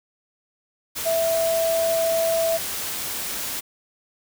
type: tone in noise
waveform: sine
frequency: 659.3 Hz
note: E5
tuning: in tune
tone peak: -19 dBFS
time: 1.05-2.58 s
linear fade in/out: 20 ms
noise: white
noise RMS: -29 dBFS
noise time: 0.95-3.61 s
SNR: +7 dB
effects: none